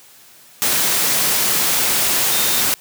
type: tone in noise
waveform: sine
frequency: 3662 Hz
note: A#7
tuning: 32 cents flat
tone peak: -26 dBFS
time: 2.32-2.61 s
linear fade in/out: 0 ms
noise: white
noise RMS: -17 dBFS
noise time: 0.62-2.74 s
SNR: -12 dB
effects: white hiss -46 dBFS RMS until 2.8 s + high-pass 100 Hz 12 dB/octave